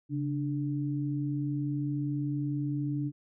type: tone pair together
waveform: sine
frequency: 138.9 / 294.3 Hz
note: C#3 / D4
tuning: +4 / +4 cents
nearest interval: octave + minor second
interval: 1300 cents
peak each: -31 / -32 dBFS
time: 0.09-3.12 s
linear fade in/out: 50 ms
effects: none